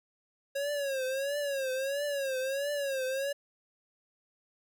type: tone with vibrato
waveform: square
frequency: 549 Hz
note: C#5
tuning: 17 cents flat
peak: -31 dBFS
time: 0.55-3.33 s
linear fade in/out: 10 ms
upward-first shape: triangle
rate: 1.5 Hz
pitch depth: 120 cents each way
effects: none